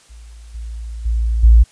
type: tone with level steps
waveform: sine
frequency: 56.7 Hz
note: A#1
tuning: 47 cents flat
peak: -35 / -25 / -14 / -4 dBFS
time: 0.09-1.64 s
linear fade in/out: 20 ms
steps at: 0.54 / 1.05 / 1.43 s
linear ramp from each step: 10 ms
effects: white hiss -50 dBFS RMS until 1.71 s + resampled to 22050 Hz